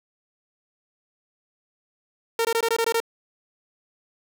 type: tone bursts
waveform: sawtooth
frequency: 458.5 Hz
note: A#4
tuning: 29 cents flat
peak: -16 dBFS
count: 8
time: 2.39-3.002 s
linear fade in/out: 2 ms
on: 59 ms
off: 20 ms
effects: none